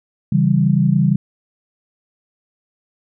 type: chord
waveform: sine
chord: C# diminished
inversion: none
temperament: equal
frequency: 138.59 / 164.81 / 196 Hz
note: C#3 / E3 / G3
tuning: 0 / 0 / 0 cents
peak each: -16 dBFS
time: 0.32-1.16 s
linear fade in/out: 5 ms
effects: none